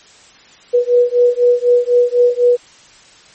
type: beating tone pair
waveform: sine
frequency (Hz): 485.2 / 489.2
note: B4 / B4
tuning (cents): -31 / -16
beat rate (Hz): 4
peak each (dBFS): -12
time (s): 0.73-2.57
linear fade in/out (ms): 20
effects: white hiss -44 dBFS RMS until 3.34 s + MP3 32 kbps